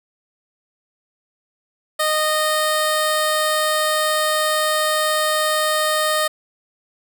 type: tone with notch filter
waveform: 10% pulse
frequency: 617 Hz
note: D#5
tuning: 15 cents flat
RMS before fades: -19 dBFS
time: 1.99-6.28 s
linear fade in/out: 10 ms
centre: 2600 Hz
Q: 1.7
effects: none